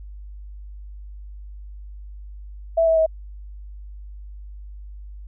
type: tone with pitch steps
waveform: sine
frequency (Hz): 659.3 / 649.5 / 639.8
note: E5 / E5 / D#5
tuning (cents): 0 / -26 / +48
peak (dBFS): -14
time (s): 2.77-3.064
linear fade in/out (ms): 10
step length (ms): 98
effects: added 50 Hz sine -35 dBFS peak until 5.27 s